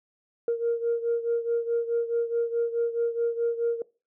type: beating tone pair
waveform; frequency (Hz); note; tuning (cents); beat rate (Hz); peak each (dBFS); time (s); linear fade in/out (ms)
sine; 466.2 / 470.9; A#4 / A#4; 0 / +18; 4.7; -24 / -28; 0.48-3.82; 2
effects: noise-tail reverb RT60 0.3 s tail -21 dB re dry + tanh soft clip ceiling -18 dBFS